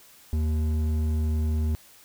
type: tone with hard clipping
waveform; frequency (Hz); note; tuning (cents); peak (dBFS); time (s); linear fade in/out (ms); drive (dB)
sine; 77.7; D#2; -2; -24; 0.33-1.75; 0; 8
effects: white hiss -53 dBFS RMS until 2.04 s